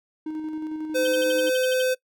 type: tone with tremolo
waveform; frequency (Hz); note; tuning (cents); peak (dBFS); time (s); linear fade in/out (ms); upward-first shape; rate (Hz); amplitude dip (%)
triangle; 311.1; D#4; 0; -25; 0.26-1.5; 5; square; 11; 30
type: tone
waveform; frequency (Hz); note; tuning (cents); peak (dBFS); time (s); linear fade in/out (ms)
square; 512; C5; -38; -21; 0.94-1.95; 20
type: tone bursts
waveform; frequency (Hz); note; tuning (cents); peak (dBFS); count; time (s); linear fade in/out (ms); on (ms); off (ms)
sine; 3136; G7; 0; -28; 10; 1.05-1.82; 5; 23; 60
effects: noise-tail reverb RT60 0.1 s tail -22 dB re dry